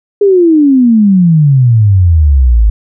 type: exponential sweep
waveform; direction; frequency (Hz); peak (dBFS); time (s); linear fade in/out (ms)
sine; down; 415.3 to 51.4; -3; 0.21-2.7; 5
effects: none